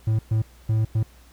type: tone bursts at uneven times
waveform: triangle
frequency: 110 Hz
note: A2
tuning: in tune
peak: -16 dBFS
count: 4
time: 0.07-0.19 / 0.31-0.42 / 0.69-0.85 / 0.95-1.03 s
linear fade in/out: 5 ms
effects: added 60 Hz sine -49 dBFS peak until 1.32 s + pink hiss -55 dBFS RMS until 1.32 s